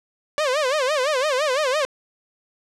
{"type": "tone with vibrato", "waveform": "sawtooth", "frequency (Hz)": 559, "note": "C#5", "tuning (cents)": 14, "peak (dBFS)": -15, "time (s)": [0.38, 1.85], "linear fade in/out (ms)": 0, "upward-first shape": "sine", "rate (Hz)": 5.9, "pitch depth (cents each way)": 190, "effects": ["low-pass 7000 Hz 12 dB/octave"]}